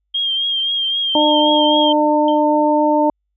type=tone with vibrato; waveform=sine; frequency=3213 Hz; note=G7; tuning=42 cents sharp; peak=-16 dBFS; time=0.14-1.93 s; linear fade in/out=10 ms; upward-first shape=triangle; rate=3.8 Hz; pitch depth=47 cents each way
type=harmonic tone; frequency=300.6 Hz; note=D4; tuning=40 cents sharp; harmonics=1 / 2 / 3; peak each=-16 / -16 / -16 dBFS; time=1.15-3.1 s; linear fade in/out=2 ms
type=tone with exponential decay; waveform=sine; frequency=3136 Hz; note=G7; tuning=in tune; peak=-24 dBFS; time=2.28-2.45 s; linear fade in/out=2 ms; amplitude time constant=35 ms
effects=added 50 Hz sine -69 dBFS peak until 3.36 s